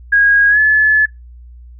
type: tone with pitch glide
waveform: sine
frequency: 1641 to 1722.6 Hz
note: G#6 to A6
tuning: -21 to -37 cents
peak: -7 dBFS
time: 0.12-1.06 s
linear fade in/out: 10 ms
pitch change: +84 cents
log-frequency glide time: 0.49-0.59 s
effects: noise-tail reverb RT60 0.2 s tail -24 dB re dry + added 60 Hz sine -34 dBFS peak until 1.79 s